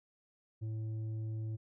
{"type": "tone with tanh clipping", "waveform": "sine", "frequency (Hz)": 110, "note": "A2", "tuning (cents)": 0, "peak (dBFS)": -37, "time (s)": [0.61, 1.57], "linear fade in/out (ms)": 20, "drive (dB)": 6, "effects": []}